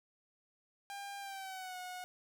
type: tone with pitch glide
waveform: sawtooth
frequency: 800 to 729.4 Hz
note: G5 to F#5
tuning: +35 to -25 cents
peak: -39 dBFS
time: 0.9-2.04 s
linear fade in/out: 0 ms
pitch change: -160 cents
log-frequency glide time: 1.19-1.78 s
effects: none